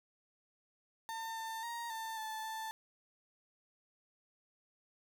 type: tone with pitch steps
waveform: 35% pulse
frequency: 902 / 896 / 937 / 893 / 876 / 883 Hz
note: A5 / A5 / A#5 / A5 / A5 / A5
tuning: +43 / +31 / +9 / +25 / -8 / +6 cents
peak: -38 dBFS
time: 1.09-2.71 s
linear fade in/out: 0 ms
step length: 270 ms
effects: none